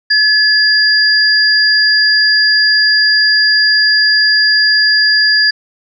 sine tone pair together, 1711 / 4813 Hz, A6 / D8, -49 / +42 cents, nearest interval octave + tritone, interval 1791 cents, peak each -10 dBFS, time 0.1-5.51 s, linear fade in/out 10 ms, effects none

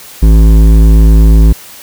sine tone with hard clipping, 54.1 Hz, A1, 29 cents flat, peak -3 dBFS, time 0.22-1.53 s, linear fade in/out 10 ms, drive 12 dB, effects white hiss -32 dBFS RMS until 1.82 s

